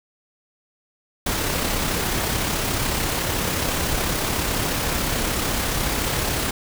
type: noise with amplitude modulation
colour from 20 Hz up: pink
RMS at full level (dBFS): -22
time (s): 1.26-6.51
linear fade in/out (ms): 5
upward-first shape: sine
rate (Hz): 33.9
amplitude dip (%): 30
effects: none